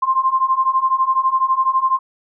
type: beating tone pair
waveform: sine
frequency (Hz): 1045 / 1057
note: C6 / C6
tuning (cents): -2 / +17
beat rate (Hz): 12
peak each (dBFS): -18 / -16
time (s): 0.02-1.99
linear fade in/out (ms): 10
effects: none